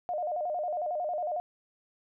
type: tone with vibrato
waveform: sine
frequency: 659.3 Hz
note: E5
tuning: in tune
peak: -29 dBFS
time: 0.09-1.4 s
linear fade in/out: 0 ms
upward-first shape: square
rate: 11 Hz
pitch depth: 140 cents each way
effects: none